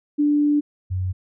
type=tone pair in turn; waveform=sine; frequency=293.7 / 92.51 Hz; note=D4 / F#2; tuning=0 / 0 cents; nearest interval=octave + minor sixth; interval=2000 cents; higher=first; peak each=-15 / -21 dBFS; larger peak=first; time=0.18-0.61 / 0.9-1.13 s; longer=first; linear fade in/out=20 ms; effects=none